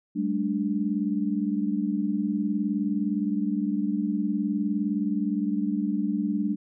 sine chord, G suspended second, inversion none, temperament equal with one note detuned, 196 / 215.5 / 293.7 Hz, G3 / A3 / D4, 0 / -36 / 0 cents, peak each -28 dBFS, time 0.15-6.56 s, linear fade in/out 20 ms, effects none

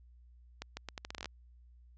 accelerating click train, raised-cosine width 0.2 ms, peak -23 dBFS, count 12, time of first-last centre 0.62-1.257 s, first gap 150 ms, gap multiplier 0.78, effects added 60 Hz sine -56 dBFS peak until 1.97 s + resampled to 16000 Hz

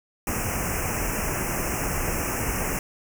pink band-stop noise, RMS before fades -27 dBFS, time 0.27-2.79 s, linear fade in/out 2 ms, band 2800 to 5400 Hz, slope 96 dB/octave, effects none

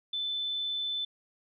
sine tone, 3518 Hz, A7, 1 cent flat, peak -30 dBFS, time 0.13-1.05 s, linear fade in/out 5 ms, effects none

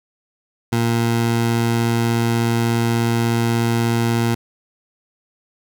20% pulse tone, 116.54 Hz, A#2, in tune, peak -11 dBFS, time 0.72-4.35 s, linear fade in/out 10 ms, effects none

